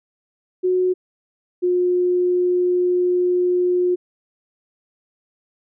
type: tone pair in turn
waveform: sine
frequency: 366.7 / 358.7 Hz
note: F#4 / F4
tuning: -15 / +46 cents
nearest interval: unison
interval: 39 cents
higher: first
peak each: -15 dBFS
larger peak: neither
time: 0.63-0.94 / 1.62-3.96 s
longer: second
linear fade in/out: 20 ms
effects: none